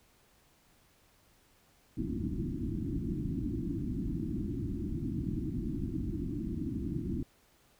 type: low-pass noise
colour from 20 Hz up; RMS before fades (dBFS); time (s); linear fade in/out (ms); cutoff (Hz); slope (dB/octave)
white; -35; 1.97-7.23; 5; 340; 96
effects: pink hiss -66 dBFS RMS until 7.79 s